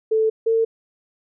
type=tone pair in turn; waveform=sine; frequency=440 / 451.8 Hz; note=A4 / A4; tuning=0 / +46 cents; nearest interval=unison; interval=46 cents; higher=second; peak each=-15 dBFS; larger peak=neither; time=0.11-0.3 / 0.46-0.65 s; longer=neither; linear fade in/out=10 ms; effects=none